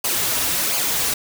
white noise with flanger, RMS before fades -21 dBFS, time 0.04-1.14 s, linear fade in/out 5 ms, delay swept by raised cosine 0.53 to 5.83 ms, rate 1.4 Hz, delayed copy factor -0.6, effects none

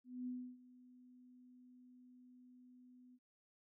sine tone with ADSR envelope, 250 Hz, B3, 21 cents sharp, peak -40 dBFS, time 0.04-3.19 s, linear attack 230 ms, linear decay 300 ms, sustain -20 dB, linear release 46 ms, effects none

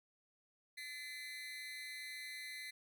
30% pulse tone with amplitude modulation, 2038 Hz, C7, 46 cents flat, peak -39 dBFS, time 0.77-2.71 s, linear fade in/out 10 ms, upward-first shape sine, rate 291 Hz, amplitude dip 80%, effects none

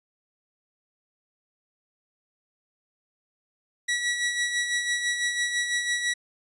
sawtooth tone with tremolo, 1934 Hz, B6, 37 cents flat, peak -19 dBFS, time 3.88-6.14 s, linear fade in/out 10 ms, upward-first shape sine, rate 6 Hz, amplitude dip 50%, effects resampled to 24000 Hz

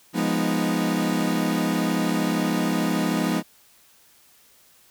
40% pulse chord, F half-diminished seventh, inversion none, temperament equal with one note detuned, 174.61 / 207.7 / 246.9 / 309 Hz, F3 / Ab3 / Cb4 / Eb4, 0 / 0 / 0 / -12 cents, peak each -26 dBFS, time 0.13-3.43 s, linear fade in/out 50 ms, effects white hiss -56 dBFS RMS until 4.9 s

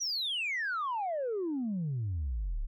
sine exponential sweep, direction down, 6020 to 31.36 Hz, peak -29 dBFS, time 0-2.67 s, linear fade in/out 20 ms, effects tanh soft clip ceiling -28 dBFS

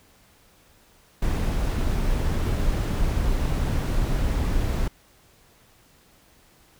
brown noise, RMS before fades -23 dBFS, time 1.22-4.88 s, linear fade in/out 5 ms, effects pink hiss -57 dBFS RMS until 6.79 s

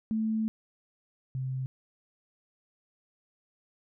sine tone pair in turn, 219.9 / 130.75 Hz, A3 / C3, -1 / -1 cents, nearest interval major sixth, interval 900 cents, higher first, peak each -26 / -30 dBFS, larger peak first, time 0.11-0.48 / 1.35-1.66 s, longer first, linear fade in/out 0 ms, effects none

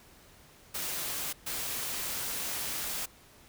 white noise bursts at uneven times, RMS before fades -35 dBFS, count 2, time 0.74-1.33 / 1.46-3.06 s, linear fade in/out 10 ms, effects pink hiss -57 dBFS RMS until 3.48 s

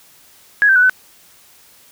sine tone with pitch steps, 1667 / 1560 / 1479 / 1510 Hz, G#6 / G6 / F#6 / F#6, +6 / -9 / -1 / +35 cents, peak -8 dBFS, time 0.62-0.896 s, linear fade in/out 0 ms, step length 69 ms, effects white hiss -48 dBFS RMS until 1.91 s

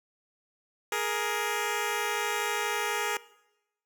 10% pulse tone pair together, 416.7 / 468.7 Hz, G#4 / A#4, +6 / +9 cents, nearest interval major second, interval 203 cents, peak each -22 / -23 dBFS, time 0.92-3.17 s, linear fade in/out 2 ms, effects noise-tail reverb RT60 0.9 s tail -20 dB re dry

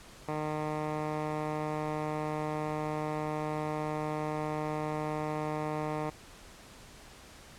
10% pulse tone with low-pass filter, 152.8 Hz, D#3, 31 cents flat, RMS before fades -34 dBFS, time 0.28-6.1 s, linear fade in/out 5 ms, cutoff 1500 Hz, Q 1.3, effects pink hiss -52 dBFS RMS until 7.58 s + low-pass 10000 Hz 12 dB/octave

